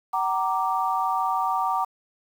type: chord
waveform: sine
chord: Gb augmented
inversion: none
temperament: equal with one note detuned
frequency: 758.6 / 932.3 / 1174.7 Hz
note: Gb5 / Bb5 / D6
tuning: +43 / 0 / 0 cents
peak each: -26 dBFS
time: 0.13-1.85 s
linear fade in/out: 10 ms
effects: 8-bit